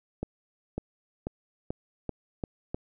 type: accelerating click train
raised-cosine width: 2 ms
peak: -18 dBFS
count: 7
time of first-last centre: 0.23-2.745 s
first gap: 550 ms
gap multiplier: 0.89
effects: none